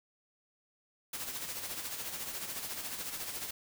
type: noise with tremolo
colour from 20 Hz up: white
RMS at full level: -38 dBFS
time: 1.13-3.51 s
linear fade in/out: 5 ms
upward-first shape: sine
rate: 14 Hz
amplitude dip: 50%
effects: none